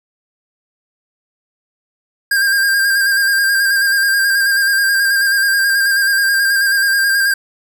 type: tone with vibrato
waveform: square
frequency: 1600 Hz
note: G6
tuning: 35 cents sharp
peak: -12 dBFS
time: 2.31-7.34 s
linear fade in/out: 5 ms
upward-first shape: square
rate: 9.3 Hz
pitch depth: 25 cents each way
effects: none